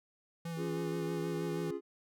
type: tone with vibrato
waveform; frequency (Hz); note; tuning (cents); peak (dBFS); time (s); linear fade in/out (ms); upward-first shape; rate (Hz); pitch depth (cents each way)
square; 165.6; E3; +8; -38; 0.45-1.71; 5; sine; 6.3; 28
type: chord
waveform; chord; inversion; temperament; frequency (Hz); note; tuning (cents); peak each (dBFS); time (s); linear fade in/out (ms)
triangle; Db major; none; equal; 277.2 / 349.2 / 415.3; Db4 / F4 / Ab4; 0 / 0 / 0; -41 / -37 / -37; 0.56-1.81; 50
effects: none